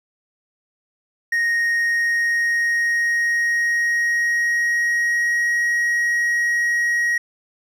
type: tone with pitch glide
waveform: triangle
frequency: 1864.7 to 1894 Hz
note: A#6 to A#6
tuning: 0 to +27 cents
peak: -15 dBFS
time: 1.32-7.18 s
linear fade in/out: 5 ms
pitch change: +27 cents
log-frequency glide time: 1.78-5.54 s
effects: none